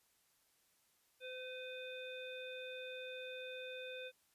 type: harmonic tone with a mistuned harmonic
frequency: 511 Hz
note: C5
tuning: 41 cents flat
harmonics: 1 / 3 / 5 / 7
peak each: -47 / -54 / -51 / -53 dBFS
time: 1.2-4.12 s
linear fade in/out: 50 ms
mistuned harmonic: 5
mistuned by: -39 cents
effects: white hiss -75 dBFS RMS until 4.34 s + resampled to 32000 Hz